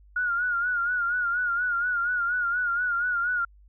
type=tone with vibrato; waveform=sine; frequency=1434 Hz; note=F6; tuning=45 cents sharp; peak=-23 dBFS; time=0.16-3.45 s; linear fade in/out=5 ms; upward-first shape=sine; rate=4.2 Hz; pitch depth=66 cents each way; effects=added 50 Hz sine -51 dBFS peak until 3.68 s